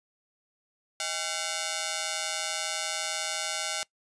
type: ring-modulated tone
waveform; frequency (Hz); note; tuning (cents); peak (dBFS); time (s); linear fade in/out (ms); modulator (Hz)
5% pulse; 718; F5; +48; -15; 1-3.83; 0; 85.8
effects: noise-tail reverb RT60 0.1 s tail -22 dB re dry + resampled to 22050 Hz